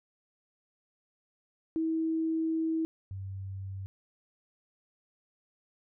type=tone pair in turn; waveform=sine; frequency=322.6 / 96.44 Hz; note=E4 / G2; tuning=-37 / -28 cents; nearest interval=octave + major sixth; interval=2091 cents; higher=first; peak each=-27 / -36 dBFS; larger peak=first; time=1.76-2.85 / 3.11-3.86 s; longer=first; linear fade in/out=0 ms; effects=none